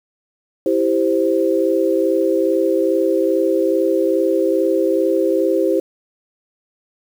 sine chord, C major, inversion first, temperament equal, 329.6 / 392 / 523.3 Hz, E4 / G4 / C5, 0 / 0 / 0 cents, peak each -18 dBFS, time 0.66-5.8 s, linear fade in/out 2 ms, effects 7-bit

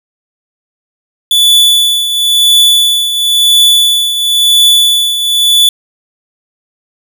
45% pulse tone with tremolo, 3464 Hz, A7, 28 cents flat, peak -3 dBFS, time 1.31-5.69 s, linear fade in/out 2 ms, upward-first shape triangle, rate 0.97 Hz, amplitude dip 65%, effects none

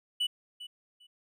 triangle tone with echo, 2960 Hz, F#7, in tune, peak -25 dBFS, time 0.2-0.27 s, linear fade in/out 10 ms, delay 400 ms, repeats 2, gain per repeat -14 dB, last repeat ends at 1.07 s, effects none

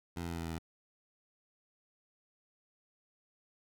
15% pulse tone with pitch steps, 86 / 85.06 / 84.13 / 83.21 / 82.31 / 81.41 Hz, F2 / F2 / E2 / E2 / E2 / E2, -26 / -45 / +36 / +17 / -2 / -21 cents, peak -31 dBFS, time 0.16-0.586 s, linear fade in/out 10 ms, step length 71 ms, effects none

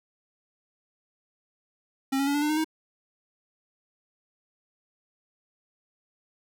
square tone with pitch steps, 269.3 / 276.6 / 284 / 291.6 / 299.5 / 307.6 / 315.8 Hz, C#4 / C#4 / C#4 / D4 / D4 / D#4 / D#4, -50 / -4 / +42 / -12 / +34 / -20 / +26 cents, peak -24 dBFS, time 2.12-2.645 s, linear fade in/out 10 ms, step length 75 ms, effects none

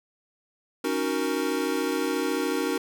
square chord, D# minor seventh, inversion third, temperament equal, 277.2 / 311.1 / 370 / 466.2 Hz, C#4 / D#4 / F#4 / A#4, 0 / 0 / 0 / 0 cents, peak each -31 dBFS, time 0.84-2.78 s, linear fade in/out 5 ms, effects none

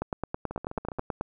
two click trains, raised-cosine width 1 ms, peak -22 / -15 dBFS, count 8 / 12, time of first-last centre 0.51-0.986 / 0.02-1.21 s, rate 14.7 / 9.24 Hz, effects none

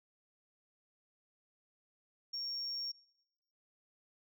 sine tone, 5530 Hz, F8, 18 cents flat, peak -36 dBFS, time 2.33-2.92 s, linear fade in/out 10 ms, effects noise-tail reverb RT60 1.0 s tail -25 dB re dry + tanh soft clip ceiling -33 dBFS

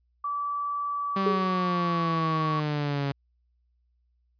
sine tone with pitch glide, 1155 to 1121.5 Hz, D6 to C#6, -29 to +20 cents, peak -27 dBFS, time 0.24-2.6 s, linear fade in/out 5 ms, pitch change -51 cents, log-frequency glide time 0.86-2.31 s
sawtooth exponential sweep, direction down, 196 to 138.59 Hz, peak -22 dBFS, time 1.16-3.12 s, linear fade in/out 5 ms
sine tone with exponential decay, 410 Hz, G#4, 22 cents flat, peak -21 dBFS, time 1.26-1.62 s, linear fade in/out 5 ms, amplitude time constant 78 ms
effects added 60 Hz sine -66 dBFS peak until 4.39 s + resampled to 11025 Hz

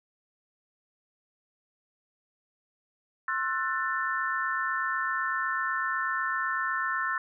sine chord, F# half-diminished seventh, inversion second, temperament just, 1065.6 / 1332 / 1480 / 1776 Hz, C6 / E6 / F#6 / A6, +31 / +18 / 0 / +16 cents, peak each -33 / -32 / -34 / -31 dBFS, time 3.28-7.18 s, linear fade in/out 2 ms, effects none

